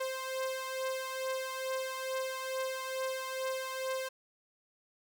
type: beating tone pair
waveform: sawtooth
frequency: 523.3 / 525.6 Hz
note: C5 / C5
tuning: 0 / +8 cents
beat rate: 2.3 Hz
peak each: -32 / -36 dBFS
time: 0-4.09 s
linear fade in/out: 10 ms
effects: none

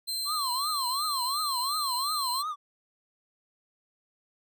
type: tone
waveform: sawtooth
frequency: 4122 Hz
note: C8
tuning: 27 cents flat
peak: -27 dBFS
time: 0.07-2.43 s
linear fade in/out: 20 ms
type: tone with vibrato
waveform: triangle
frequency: 1108.7 Hz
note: C#6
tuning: in tune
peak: -28 dBFS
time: 0.25-2.56 s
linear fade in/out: 50 ms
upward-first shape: triangle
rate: 2.8 Hz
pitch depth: 250 cents each way
effects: none

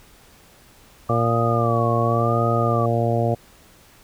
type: tone with vibrato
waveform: sine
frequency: 1172 Hz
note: D6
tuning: 4 cents flat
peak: -24 dBFS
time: 1.09-2.86 s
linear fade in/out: 5 ms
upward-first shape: sine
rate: 0.89 Hz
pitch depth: 110 cents each way
type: harmonic tone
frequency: 116.54 Hz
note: A#2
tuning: in tune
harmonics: 1 / 2 / 3 / 4 / 5 / 6 / 7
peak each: -21 / -27 / -28 / -26 / -25 / -25 / -36 dBFS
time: 1.09-3.35 s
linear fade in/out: 10 ms
effects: pink hiss -51 dBFS RMS until 4.03 s

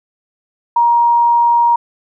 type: tone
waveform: sine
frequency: 944 Hz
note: A#5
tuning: 22 cents sharp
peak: -8 dBFS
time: 0.76-1.76 s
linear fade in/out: 5 ms
effects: none

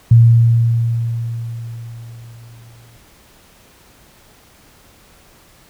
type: tone with exponential decay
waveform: sine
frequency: 116.2 Hz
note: A#2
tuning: 5 cents flat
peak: -3 dBFS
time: 0.11-2.97 s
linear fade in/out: 5 ms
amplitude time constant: 620 ms
effects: pink hiss -48 dBFS RMS until 5.69 s

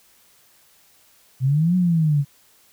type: exponential two-way sweep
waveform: sine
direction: up then down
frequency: 125.3 to 184.9 to 138.8 Hz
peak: -15 dBFS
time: 1.4-2.25 s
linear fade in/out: 50 ms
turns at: 1.76 s
effects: white hiss -56 dBFS RMS until 2.72 s

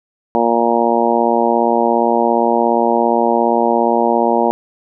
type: harmonic tone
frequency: 117.3 Hz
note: A#2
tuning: 11 cents sharp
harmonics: 2 / 3 / 4 / 5 / 6 / 7 / 8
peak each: -19 / -19 / -19 / -19 / -19 / -19 / -19 dBFS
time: 0.35-4.51 s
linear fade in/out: 0 ms
effects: none

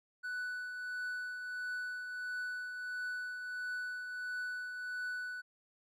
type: tone with tremolo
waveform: triangle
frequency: 1487 Hz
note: F#6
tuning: 8 cents sharp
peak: -34 dBFS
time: 0.23-5.42 s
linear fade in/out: 20 ms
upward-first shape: triangle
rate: 1.5 Hz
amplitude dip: 45%
effects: none

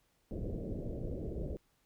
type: low-pass noise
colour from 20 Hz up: pink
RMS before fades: -39 dBFS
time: 0.31-1.57 s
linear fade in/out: 0 ms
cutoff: 570 Hz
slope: 48 dB/octave
effects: pink hiss -74 dBFS RMS until 1.85 s

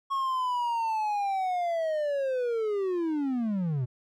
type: linear sweep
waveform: triangle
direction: down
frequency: 1099 to 118.1 Hz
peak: -24 dBFS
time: 0.1-3.86 s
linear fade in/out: 20 ms
effects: none

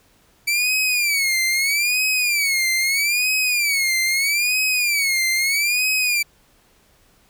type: tone with vibrato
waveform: sawtooth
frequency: 2300 Hz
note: D7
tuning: 37 cents flat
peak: -14 dBFS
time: 0.47-6.23 s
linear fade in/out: 10 ms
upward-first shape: sine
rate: 0.78 Hz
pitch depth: 170 cents each way
effects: pink hiss -57 dBFS RMS until 7.29 s

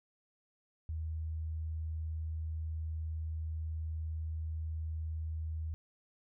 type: tone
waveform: sine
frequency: 79.5 Hz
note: D#2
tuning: 38 cents sharp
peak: -35 dBFS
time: 0.89-5.74 s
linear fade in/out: 0 ms
effects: none

